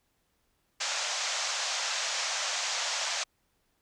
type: band-pass noise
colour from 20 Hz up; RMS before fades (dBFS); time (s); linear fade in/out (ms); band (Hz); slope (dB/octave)
white; -32; 0.8-3.24; 10; 550 to 7100; 48
effects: pink hiss -74 dBFS RMS until 3.81 s